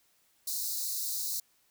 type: high-pass noise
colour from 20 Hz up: white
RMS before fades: -34 dBFS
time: 0.47-1.4 s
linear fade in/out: 5 ms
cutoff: 3900 Hz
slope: 96 dB/octave
effects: white hiss -69 dBFS RMS until 1.7 s